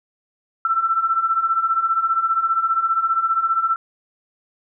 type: beating tone pair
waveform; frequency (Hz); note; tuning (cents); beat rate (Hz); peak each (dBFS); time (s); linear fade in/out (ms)
sine; 1326 / 1341; E6 / E6; +10 / +29; 15; -22 / -18; 0.65-3.76; 2
effects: none